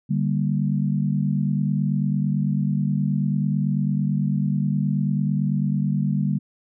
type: chord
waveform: sine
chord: G minor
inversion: second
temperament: equal with one note detuned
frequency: 146.83 / 196 / 235.4 Hz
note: D3 / G3 / Bb3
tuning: 0 / 0 / +17 cents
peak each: -22 / -23 / -28 dBFS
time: 0.09-6.39 s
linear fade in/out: 20 ms
effects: none